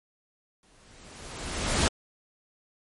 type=noise with exponential growth; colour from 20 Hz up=pink; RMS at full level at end=-22 dBFS; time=0.63-1.88 s; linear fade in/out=1 ms; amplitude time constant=270 ms; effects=MP3 48 kbps